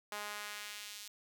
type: tone with high-pass filter sweep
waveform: sawtooth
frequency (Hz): 207.7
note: G#3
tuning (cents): 0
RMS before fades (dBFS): -45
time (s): 0.12-1.08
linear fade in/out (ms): 2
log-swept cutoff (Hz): 840 to 4200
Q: 0.94
effects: none